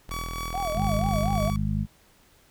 sawtooth tone, 41.2 Hz, E1, in tune, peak -29 dBFS, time 0.08-1.53 s, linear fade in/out 20 ms
sawtooth tone with tremolo, 1136 Hz, C#6, 42 cents sharp, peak -28 dBFS, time 0.11-1.56 s, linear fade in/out 0 ms, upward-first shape sine, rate 4 Hz, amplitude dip 45%
sine tone with vibrato, 699 Hz, F5, 1 cent sharp, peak -27 dBFS, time 0.54-1.5 s, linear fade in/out 2 ms, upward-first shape sine, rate 4.2 Hz, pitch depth 240 cents each way
harmonic tone, 51.4 Hz, G#1, 17 cents flat, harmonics 1 / 2 / 3 / 4, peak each -29 / -29 / -29 / -29 dBFS, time 0.74-1.87 s, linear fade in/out 50 ms
effects pink hiss -59 dBFS RMS until 2.5 s

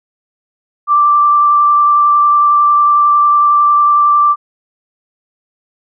sine tone with vibrato, 1174.7 Hz, D6, in tune, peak -6 dBFS, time 0.87-4.36 s, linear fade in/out 50 ms, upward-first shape triangle, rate 11 Hz, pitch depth 11 cents each way, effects none

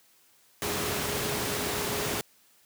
sine tone in noise, 415.3 Hz, G#4, in tune, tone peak -36 dBFS, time 0.62-2.21 s, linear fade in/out 0 ms, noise pink, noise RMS -30 dBFS, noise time 0.62-2.21 s, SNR -9 dB, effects white hiss -62 dBFS RMS until 2.65 s + high-pass 100 Hz 12 dB/octave

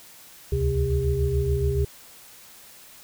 sine tone cluster, 69.2 / 76.2 / 131.4 / 402.9 Hz, C#2 / D#2 / C3 / G4, -2 / -36 / +8 / +48 cents, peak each -26 dBFS, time 0.52-1.85 s, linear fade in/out 5 ms, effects white hiss -48 dBFS RMS until 3.03 s

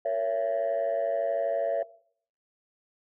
sine chord, A# diminished, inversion none, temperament just, 466.2 / 559.4 / 671.3 Hz, A#4 / C#5 / E5, 0 / +16 / +31 cents, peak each -33 / -27 / -27 dBFS, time 0.05-1.83 s, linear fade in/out 5 ms, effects noise-tail reverb RT60 0.6 s tail -20 dB re dry + tanh soft clip ceiling -21 dBFS

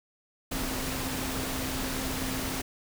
sine tone in noise, 261.6 Hz, C4, in tune, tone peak -36 dBFS, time 0.51-2.62 s, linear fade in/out 10 ms, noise pink, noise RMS -33 dBFS, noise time 0.51-2.62 s, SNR -6 dB, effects none

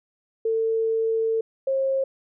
sine tone pair in turn, 448.5 / 536.7 Hz, A4 / C5, +33 / +44 cents, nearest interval minor third, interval 311 cents, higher second, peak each -20 dBFS, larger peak neither, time 0.45-1.41 / 1.67-2.04 s, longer first, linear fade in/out 5 ms, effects none

